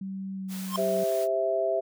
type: tone with pitch glide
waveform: sine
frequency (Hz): 192.7 to 189.5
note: G3 to F#3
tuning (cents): -29 to +42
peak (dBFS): -32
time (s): 0.01-1.04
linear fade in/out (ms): 5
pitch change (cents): -29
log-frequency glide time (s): 0.33-0.49
type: high-pass noise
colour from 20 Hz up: white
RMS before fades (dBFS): -42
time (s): 0.48-1.28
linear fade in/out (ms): 50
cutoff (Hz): 160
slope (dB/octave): 96
type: tone with exponential growth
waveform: square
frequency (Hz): 1060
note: C6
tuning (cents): +22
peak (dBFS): -24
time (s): 0.66-0.76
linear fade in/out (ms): 1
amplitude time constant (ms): 20
type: harmonic tone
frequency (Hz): 131.5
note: C3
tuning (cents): +9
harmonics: 3 / 4 / 5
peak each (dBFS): -30 / -32 / -25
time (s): 0.77-1.81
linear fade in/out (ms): 20
effects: none